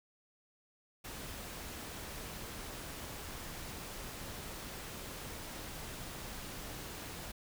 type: noise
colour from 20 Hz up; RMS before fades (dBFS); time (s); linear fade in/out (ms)
pink; -45; 1.04-7.32; 10
effects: none